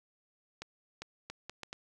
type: accelerating click train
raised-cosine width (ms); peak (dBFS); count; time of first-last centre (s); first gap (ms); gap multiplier
0.2; -24; 6; 0.62-1.729; 400; 0.7
effects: none